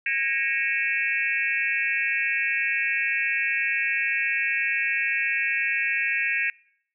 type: tone cluster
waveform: sine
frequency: 1641 / 1876 / 2223 / 2419 / 2652 Hz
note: G#6 / A#6 / C#7 / D#7 / E7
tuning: -21 / +11 / +4 / -49 / +10 cents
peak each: -29 dBFS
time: 0.06-6.5 s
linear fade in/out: 2 ms
effects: noise-tail reverb RT60 0.7 s tail -25 dB re dry